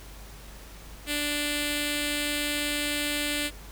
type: tone with notch filter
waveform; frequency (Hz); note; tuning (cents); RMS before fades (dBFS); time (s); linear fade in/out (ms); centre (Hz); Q
5% pulse; 293.7; D4; 0; -29; 1.06-3.51; 50; 1000; 0.6
effects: added 50 Hz sine -44 dBFS peak until 3.71 s + pink hiss -48 dBFS RMS until 3.71 s